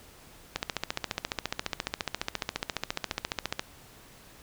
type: click train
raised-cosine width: 0.2 ms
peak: -11 dBFS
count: 45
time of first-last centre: 0.56-3.594 s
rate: 14.5 Hz
effects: pink hiss -53 dBFS RMS until 4.42 s